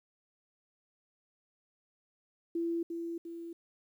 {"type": "tone with echo", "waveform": "sine", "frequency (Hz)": 336.4, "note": "E4", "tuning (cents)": 35, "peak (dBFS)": -30, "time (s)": [2.55, 2.83], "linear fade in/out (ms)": 5, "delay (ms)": 350, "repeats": 2, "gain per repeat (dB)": -5, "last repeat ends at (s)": 3.53, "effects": ["11-bit"]}